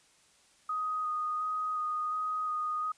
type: tone with vibrato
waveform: sine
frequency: 1244.5 Hz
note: D#6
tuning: in tune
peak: -30 dBFS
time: 0.69-2.92 s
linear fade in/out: 5 ms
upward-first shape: square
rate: 1.4 Hz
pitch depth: 11 cents each way
effects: white hiss -64 dBFS RMS until 2.97 s + resampled to 22050 Hz